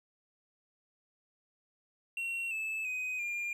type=tone with pitch steps; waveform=triangle; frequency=2732 / 2618 / 2508 / 2403 Hz; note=F7 / E7 / D#7 / D7; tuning=-39 / -13 / +13 / +39 cents; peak=-32 dBFS; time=2.17-3.53 s; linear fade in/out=2 ms; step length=340 ms; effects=none